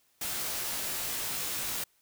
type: noise with comb filter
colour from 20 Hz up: white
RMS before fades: -34 dBFS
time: 0.21-1.84 s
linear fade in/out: 5 ms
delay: 18 ms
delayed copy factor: -0.9
effects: white hiss -69 dBFS RMS until 2.01 s